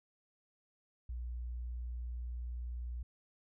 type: tone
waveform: sine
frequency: 60.2 Hz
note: B1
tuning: 44 cents flat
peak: -38 dBFS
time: 1.09-3.03 s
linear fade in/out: 5 ms
effects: none